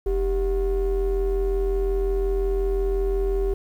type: ring-modulated tone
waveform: triangle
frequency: 174.2 Hz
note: F3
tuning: 4 cents flat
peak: -15 dBFS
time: 0.06-3.54 s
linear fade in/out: 5 ms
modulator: 217 Hz
effects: 9-bit